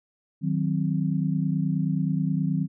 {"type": "chord", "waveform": "sine", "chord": "C diminished", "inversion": "first", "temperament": "equal", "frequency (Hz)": [155.56, 185, 261.6], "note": ["Eb3", "Gb3", "C4"], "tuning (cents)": [0, 0, 0], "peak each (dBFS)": [-25, -26, -30], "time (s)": [0.41, 2.68], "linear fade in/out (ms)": 50, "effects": []}